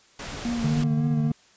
pink noise, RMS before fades -35 dBFS, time 0.19-0.84 s, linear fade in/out 5 ms
triangle tone with vibrato, 232.8 Hz, A#3, 2 cents flat, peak -23 dBFS, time 0.45-1.32 s, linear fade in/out 2 ms, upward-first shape sine, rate 3.6 Hz, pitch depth 40 cents each way
triangle tone with tremolo, 150 Hz, D3, 37 cents sharp, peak -19 dBFS, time 0.64-1.32 s, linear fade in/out 5 ms, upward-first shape square, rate 15 Hz, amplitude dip 30%
effects white hiss -57 dBFS RMS until 1.56 s + resampled to 16000 Hz

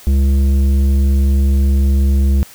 triangle tone with tanh clipping, 68.3 Hz, C#2, 25 cents flat, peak -11 dBFS, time 0.07-2.43 s, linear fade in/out 0 ms, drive 14 dB, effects white hiss -40 dBFS RMS until 2.54 s

